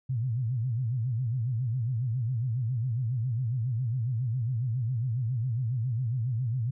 sine tone with vibrato, 120.5 Hz, B2, 42 cents flat, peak -26 dBFS, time 0.09-6.71 s, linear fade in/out 10 ms, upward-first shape sine, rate 7.3 Hz, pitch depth 170 cents each way, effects none

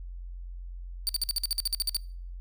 sawtooth tone bursts, 4600 Hz, D8, 37 cents flat, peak -22 dBFS, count 13, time 1.07-1.967 s, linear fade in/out 0 ms, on 21 ms, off 52 ms, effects noise-tail reverb RT60 0.5 s tail -24 dB re dry + added 44 Hz sine -37 dBFS peak until 2.4 s

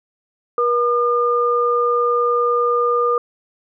sine tone pair together, 480 / 1209.5 Hz, B4 / D#6, -49 / -49 cents, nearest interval octave + major third, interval 1600 cents, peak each -17 dBFS, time 0.58-3.18 s, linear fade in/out 2 ms, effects none

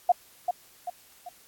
sine tone with echo, 714 Hz, F5, 38 cents sharp, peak -15 dBFS, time 0.09-0.12 s, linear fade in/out 5 ms, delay 390 ms, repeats 3, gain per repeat -7 dB, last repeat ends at 1.29 s, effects white hiss -56 dBFS RMS until 1.47 s + AAC 64 kbps

